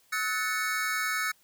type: chord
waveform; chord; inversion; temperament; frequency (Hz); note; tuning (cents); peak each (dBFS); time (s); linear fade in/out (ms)
square; F# minor seventh; third; equal with one note detuned; 1289.1 / 1480 / 1760 / 2217; E6 / F#6 / A6 / C#7; -39 / 0 / 0 / 0; -34; 0.12-1.32; 10
effects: white hiss -64 dBFS RMS until 1.43 s